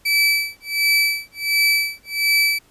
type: tone with tremolo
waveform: 30% pulse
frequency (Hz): 2309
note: D7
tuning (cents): -30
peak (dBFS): -11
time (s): 0.05-2.59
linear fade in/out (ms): 10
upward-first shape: sine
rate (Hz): 1.4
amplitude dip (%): 100
effects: pink hiss -55 dBFS RMS until 2.7 s + resampled to 32000 Hz